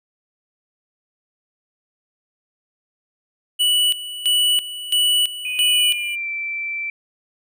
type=tone with tremolo; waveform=square; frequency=2953 Hz; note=F#7; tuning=4 cents flat; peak=-15 dBFS; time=3.59-6.16 s; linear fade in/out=20 ms; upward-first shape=square; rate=1.5 Hz; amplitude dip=80%
type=tone with pitch glide; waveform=sine; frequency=2489 to 2336 Hz; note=D#7 to D7; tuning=0 to -10 cents; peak=-23 dBFS; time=5.45-6.9 s; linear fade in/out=2 ms; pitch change=-110 cents; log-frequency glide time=5.71-6.29 s
effects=none